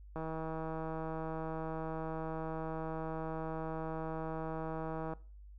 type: click train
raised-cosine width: 1 ms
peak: -27 dBFS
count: 797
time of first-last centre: 0.16-5.135 s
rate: 160 Hz
effects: noise-tail reverb RT60 0.4 s tail -20 dB re dry + added 50 Hz sine -50 dBFS peak until 5.58 s